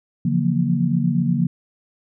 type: tone cluster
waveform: sine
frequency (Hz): 141.6 / 170.4 / 178.9 / 234.5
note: C#3 / F3 / F3 / A#3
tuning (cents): +37 / -42 / +42 / +11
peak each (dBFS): -22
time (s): 0.25-1.47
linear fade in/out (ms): 5
effects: none